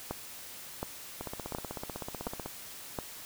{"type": "two click trains", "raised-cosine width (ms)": 1, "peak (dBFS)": [-19, -23], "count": [5, 21], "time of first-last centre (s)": [[0.11, 2.988], [1.21, 2.46]], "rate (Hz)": [1.39, 16], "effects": ["white hiss -46 dBFS RMS until 3.25 s"]}